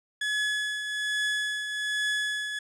30% pulse tone with tremolo, 1700 Hz, G#6, 40 cents sharp, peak -22 dBFS, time 0.21-2.59 s, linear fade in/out 5 ms, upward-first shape triangle, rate 1.2 Hz, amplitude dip 55%, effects low-pass 8000 Hz 12 dB/octave

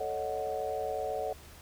sine chord, D# half-diminished seventh, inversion second, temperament equal, 440 / 554.4 / 622.3 / 740 Hz, A4 / C#5 / D#5 / F#5, 0 / 0 / 0 / 0 cents, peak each -37 / -37 / -38 / -36 dBFS, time 0-1.33 s, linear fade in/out 5 ms, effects added 74 Hz sine -53 dBFS peak until 1.61 s + pink hiss -53 dBFS RMS until 1.61 s

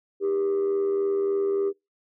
sine tone with amplitude modulation, 396.8 Hz, G4, 21 cents sharp, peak -17 dBFS, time 0.2-1.73 s, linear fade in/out 50 ms, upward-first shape sine, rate 83.4 Hz, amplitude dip 60%, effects noise-tail reverb RT60 0.2 s tail -26 dB re dry + tanh soft clip ceiling -19 dBFS

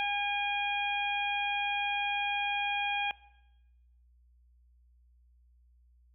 harmonic tone, 814 Hz, G#5, 35 cents flat, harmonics 1 / 2 / 3 / 4, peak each -32 / -39 / -32 / -38 dBFS, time 0-3.11 s, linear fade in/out 0 ms, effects noise-tail reverb RT60 1.0 s tail -20 dB re dry + added 60 Hz sine -60 dBFS peak until 6.14 s

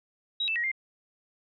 sine tone with pitch steps, 3836 / 2646 / 1896 / 2105 Hz, A#7 / E7 / A#6 / C7, +49 / +6 / +29 / +10 cents, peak -26 dBFS, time 0.4-0.716 s, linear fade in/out 5 ms, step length 79 ms, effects none

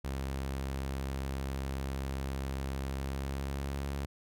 sawtooth tone with pitch glide, 67.4 to 69.58 Hz, C#2 to C#2, -48 to +7 cents, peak -30 dBFS, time 0.04-4.06 s, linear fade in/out 10 ms, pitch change +55 cents, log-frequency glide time 2.91-3.92 s, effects none

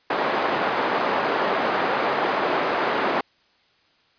white band-pass noise, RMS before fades -23 dBFS, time 0.1-3.21 s, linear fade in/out 5 ms, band 320 to 1100 Hz, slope 12 dB/octave, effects white hiss -61 dBFS RMS until 4.18 s + resampled to 11025 Hz

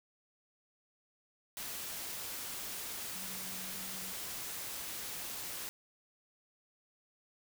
sine tone in noise, 188.3 Hz, F#3, 31 cents sharp, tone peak -52 dBFS, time 3.15-4.12 s, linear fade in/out 0 ms, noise white, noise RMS -42 dBFS, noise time 1.57-5.69 s, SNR -13 dB, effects none

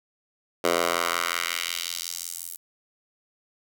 10% pulse tone with high-pass filter sweep, 85.5 Hz, F2, 36 cents flat, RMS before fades -28 dBFS, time 0.64-2.57 s, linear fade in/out 5 ms, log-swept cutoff 490 to 11000 Hz, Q 1.2, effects none

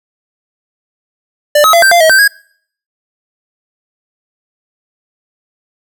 square tone with pitch steps, 592 / 1278 / 679 / 1566 / 692 / 638 / 1554 / 1645 Hz, D5 / D#6 / F5 / G6 / F5 / D#5 / G6 / G#6, +14 / +46 / -49 / -2 / -16 / +43 / -16 / -17 cents, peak -5 dBFS, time 1.55-2.278 s, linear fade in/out 5 ms, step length 91 ms, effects noise-tail reverb RT60 0.6 s tail -25 dB re dry

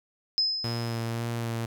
sine tone with exponential decay, 5100 Hz, D#8, 42 cents sharp, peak -20 dBFS, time 0.38-1.26 s, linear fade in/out 0 ms, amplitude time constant 190 ms
sawtooth tone with vibrato, 116.3 Hz, A#2, 4 cents flat, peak -25 dBFS, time 0.64-1.66 s, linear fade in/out 5 ms, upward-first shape sine, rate 1.9 Hz, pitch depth 18 cents each way
effects none

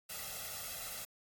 white noise with comb filter, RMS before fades -43 dBFS, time 0.09-1.05 s, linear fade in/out 10 ms, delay 1.5 ms, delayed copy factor +0.75, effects AAC 64 kbps

